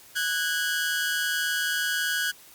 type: tone pair together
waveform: sawtooth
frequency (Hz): 1480 / 1638.4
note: F#6 / G#6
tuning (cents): 0 / -24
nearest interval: major second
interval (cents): 176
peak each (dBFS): -24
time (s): 0.15-2.32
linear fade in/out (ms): 20
effects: white hiss -51 dBFS RMS until 2.54 s + Opus 48 kbps